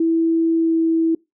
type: tone with pitch glide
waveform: sine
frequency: 328.6 to 326.7 Hz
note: E4 to E4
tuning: -5 to -15 cents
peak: -14 dBFS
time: 0-1.15 s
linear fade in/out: 5 ms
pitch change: -10 cents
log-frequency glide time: 0.57-0.76 s
effects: noise-tail reverb RT60 0.2 s tail -23 dB re dry